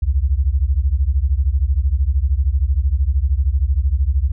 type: beating tone pair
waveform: sine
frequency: 62.5 / 75.5 Hz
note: B1 / D2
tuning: +21 / +48 cents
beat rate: 13 Hz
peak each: -16 / -17 dBFS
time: 0.02-4.32 s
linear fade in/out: 10 ms
effects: none